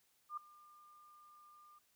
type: tone with ADSR envelope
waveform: sine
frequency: 1200 Hz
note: D6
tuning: 37 cents sharp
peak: -38 dBFS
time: 0.29-1.79 s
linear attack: 82 ms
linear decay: 4 ms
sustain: -21 dB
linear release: 11 ms
effects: white hiss -75 dBFS RMS until 1.95 s